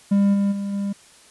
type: tone with level steps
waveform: triangle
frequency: 200 Hz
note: G3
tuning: 35 cents sharp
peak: -12 / -15 / -22 / -20 dBFS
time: 0.11-0.93 s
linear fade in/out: 10 ms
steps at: 0.33 / 0.51 / 0.72 s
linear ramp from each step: 20 ms
effects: white hiss -50 dBFS RMS until 1.3 s + resampled to 24000 Hz